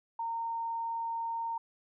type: tone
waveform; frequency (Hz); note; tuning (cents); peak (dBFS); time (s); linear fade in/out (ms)
sine; 919; A#5; -25; -32; 0.19-1.58; 5
effects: none